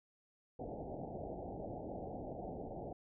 white low-pass noise, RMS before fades -45 dBFS, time 0.59-2.93 s, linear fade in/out 5 ms, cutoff 800 Hz, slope 96 dB/octave, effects none

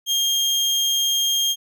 30% pulse tone, 3219 Hz, G7, 45 cents sharp, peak -15 dBFS, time 0.06-1.56 s, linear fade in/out 50 ms, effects none

